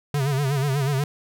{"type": "tone with vibrato", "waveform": "square", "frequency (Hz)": 139, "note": "C#3", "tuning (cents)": 5, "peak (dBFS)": -21, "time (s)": [0.14, 1.04], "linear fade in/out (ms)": 2, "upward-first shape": "sine", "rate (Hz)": 8.2, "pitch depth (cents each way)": 100, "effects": []}